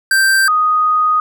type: tone pair in turn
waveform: square / sine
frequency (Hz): 1568 / 1244.5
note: G6 / D#6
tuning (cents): 0 / 0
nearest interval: major third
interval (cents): 400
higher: first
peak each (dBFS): -10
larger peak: neither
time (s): 0.11-0.48 / 0.48-1.2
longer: second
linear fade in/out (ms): 2
effects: none